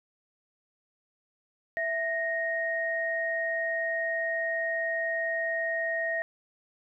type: tone pair together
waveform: sine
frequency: 659.3 / 1864.8 Hz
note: E5 / A#6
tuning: 0 / 0 cents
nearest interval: octave + tritone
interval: 1800 cents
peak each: -31 / -29 dBFS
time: 1.77-6.22 s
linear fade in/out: 0 ms
effects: none